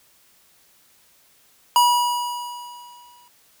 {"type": "tone with exponential decay", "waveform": "square", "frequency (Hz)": 969, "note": "B5", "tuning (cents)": -33, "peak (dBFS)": -12, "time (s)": [1.76, 3.28], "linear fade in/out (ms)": 1, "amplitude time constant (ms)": 330, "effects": ["white hiss -57 dBFS RMS until 3.6 s"]}